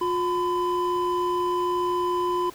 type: tone pair together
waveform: triangle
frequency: 356.7 / 1009 Hz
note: F4 / B5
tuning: +37 / +37 cents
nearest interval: octave + tritone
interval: 1800 cents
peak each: -23 dBFS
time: 0.01-2.5 s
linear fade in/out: 5 ms
effects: pink hiss -47 dBFS RMS until 2.54 s